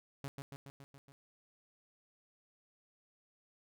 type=tone with echo; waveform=sawtooth; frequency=138.7 Hz; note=C#3; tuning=1 cent sharp; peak=-36 dBFS; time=0.24-0.28 s; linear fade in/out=0 ms; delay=140 ms; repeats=6; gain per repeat=-3 dB; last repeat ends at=1.12 s; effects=none